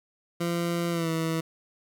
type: tone with pitch glide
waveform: 20% pulse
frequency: 171.1 to 162.62 Hz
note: F3 to E3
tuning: -35 to -23 cents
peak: -21 dBFS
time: 0.4-1.41 s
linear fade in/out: 10 ms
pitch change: -88 cents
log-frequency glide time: 0.91-1.1 s
effects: none